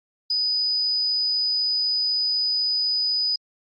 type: tone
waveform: sine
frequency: 4978 Hz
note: D#8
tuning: in tune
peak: -20 dBFS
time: 0.3-3.36 s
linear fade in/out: 5 ms
effects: Opus 48 kbps